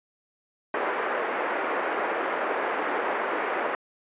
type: band-pass noise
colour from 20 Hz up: pink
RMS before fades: -28 dBFS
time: 0.74-3.75 s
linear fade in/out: 2 ms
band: 370 to 2000 Hz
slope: 24 dB/octave
effects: resampled to 8000 Hz